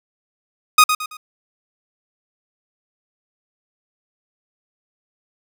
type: tone with echo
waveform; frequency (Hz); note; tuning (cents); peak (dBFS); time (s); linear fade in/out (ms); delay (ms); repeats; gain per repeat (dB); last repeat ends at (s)
sawtooth; 1244.5; D#6; 0; -3; 0.78-0.84; 5; 110; 3; -9; 1.17
effects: none